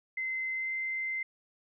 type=tone with pitch glide; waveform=sine; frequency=2062 to 2076 Hz; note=C7 to C7; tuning=-26 to -14 cents; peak=-31 dBFS; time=0.17-1.23 s; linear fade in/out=5 ms; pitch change=+12 cents; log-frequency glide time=0.53-0.72 s; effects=none

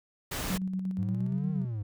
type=noise; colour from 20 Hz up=pink; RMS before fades=-34 dBFS; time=0.31-0.58 s; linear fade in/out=10 ms
type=tone with tremolo; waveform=sine; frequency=187.5 Hz; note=F#3; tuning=23 cents sharp; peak=-28 dBFS; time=0.5-1.65 s; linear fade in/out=2 ms; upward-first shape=square; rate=8.5 Hz; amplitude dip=35%
type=exponential two-way sweep; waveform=triangle; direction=up then down; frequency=98.9 to 155.4 to 98.9 Hz; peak=-29 dBFS; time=0.98-1.83 s; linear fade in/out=10 ms; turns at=1.51 s
effects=none

